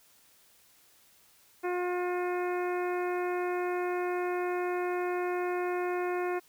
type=harmonic tone; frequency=357.6 Hz; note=F4; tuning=41 cents sharp; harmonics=1 / 2 / 3 / 4 / 5 / 6 / 7; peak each=-30 / -36 / -40 / -42 / -44 / -46 / -47 dBFS; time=1.63-6.4 s; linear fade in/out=20 ms; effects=white hiss -62 dBFS RMS until 6.48 s